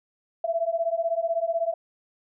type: beating tone pair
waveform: sine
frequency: 659.3 / 675.3 Hz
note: E5 / E5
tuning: 0 / +42 cents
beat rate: 16 Hz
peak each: -26 dBFS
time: 0.44-1.74 s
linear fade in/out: 5 ms
effects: none